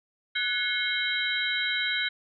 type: tone cluster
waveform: sine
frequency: 1482 / 1693 / 2164 / 3148 / 3882 Hz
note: F#6 / G#6 / C#7 / G7 / B7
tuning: +2 / +33 / -42 / +7 / -31 cents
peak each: -31 / -35 / -30 / -33 / -31 dBFS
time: 0.35-2.09 s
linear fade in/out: 10 ms
effects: none